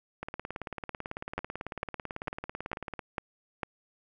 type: two click trains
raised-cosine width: 0.5 ms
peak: -16 / -21 dBFS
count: 6 / 51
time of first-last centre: 1.38-3.632 / 0.23-2.992 s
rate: 2.22 / 18.1 Hz
effects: none